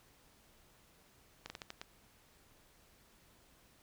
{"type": "slowing click train", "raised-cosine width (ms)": 0.2, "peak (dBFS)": -26, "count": 6, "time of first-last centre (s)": [1.46, 1.815], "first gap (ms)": 40, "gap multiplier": 1.29, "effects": ["pink hiss -66 dBFS RMS until 3.82 s"]}